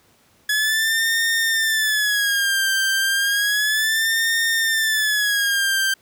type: tone with vibrato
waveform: sawtooth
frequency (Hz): 1694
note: G#6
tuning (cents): +34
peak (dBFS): -14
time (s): 0.49-5.94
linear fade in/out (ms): 5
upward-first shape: sine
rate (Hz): 0.32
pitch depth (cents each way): 130
effects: pink hiss -57 dBFS RMS until 6.01 s + high-pass 80 Hz 12 dB/octave